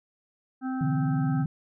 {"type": "harmonic tone", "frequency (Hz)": 260, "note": "C4", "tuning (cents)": -11, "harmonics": [1, 3, 5, 6], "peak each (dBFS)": [-28, -38, -42, -44], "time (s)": [0.61, 1.46], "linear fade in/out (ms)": 50}
{"type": "tone with vibrato", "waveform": "sine", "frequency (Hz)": 148.8, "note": "D3", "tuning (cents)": 23, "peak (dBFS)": -24, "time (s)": [0.81, 1.46], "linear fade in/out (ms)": 2, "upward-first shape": "sine", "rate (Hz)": 19, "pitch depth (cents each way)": 180}
{"effects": []}